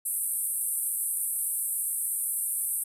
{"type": "band-pass noise", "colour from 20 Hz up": "pink", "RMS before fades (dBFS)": -30, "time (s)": [0.05, 2.84], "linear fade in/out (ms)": 10, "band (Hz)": [8500, 13000], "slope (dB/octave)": 96, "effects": []}